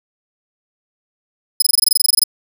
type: tone bursts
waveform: 15% pulse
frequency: 5060 Hz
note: D#8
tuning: 28 cents sharp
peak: -3 dBFS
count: 15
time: 1.6-2.238 s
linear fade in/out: 5 ms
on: 22 ms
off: 22 ms
effects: none